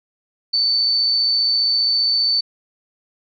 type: tone with amplitude modulation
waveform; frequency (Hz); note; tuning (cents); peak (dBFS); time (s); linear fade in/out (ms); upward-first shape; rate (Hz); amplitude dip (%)
sine; 4524; C#8; +34; -13; 0.53-2.41; 10; sine; 115; 35
effects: none